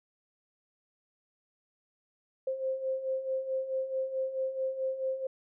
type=beating tone pair; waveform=sine; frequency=523.3 / 527.9 Hz; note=C5 / C5; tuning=0 / +15 cents; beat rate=4.6 Hz; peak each=-37 / -31 dBFS; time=2.47-5.27 s; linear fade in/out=5 ms; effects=none